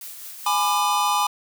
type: noise with tremolo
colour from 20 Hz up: blue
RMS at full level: -36 dBFS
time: 0.01-0.78 s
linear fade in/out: 2 ms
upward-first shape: triangle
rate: 4.9 Hz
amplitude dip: 40%
type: chord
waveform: square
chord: G# diminished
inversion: none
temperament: just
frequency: 830.6 / 996.7 / 1196.1 Hz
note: G#5 / B5 / D6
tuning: 0 / +16 / +31 cents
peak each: -24 dBFS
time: 0.46-1.27 s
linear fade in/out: 5 ms
effects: none